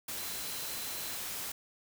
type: tone in noise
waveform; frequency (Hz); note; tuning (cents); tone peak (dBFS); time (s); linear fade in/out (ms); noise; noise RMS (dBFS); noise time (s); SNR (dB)
sine; 4054; B7; +45; -47; 0.18-1.17; 5; white; -39; 0.08-1.52; -11
effects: none